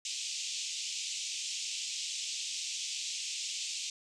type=band-pass noise; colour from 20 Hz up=white; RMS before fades=-38 dBFS; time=0.05-3.9 s; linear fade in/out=2 ms; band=2500 to 7600 Hz; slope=48 dB/octave; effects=none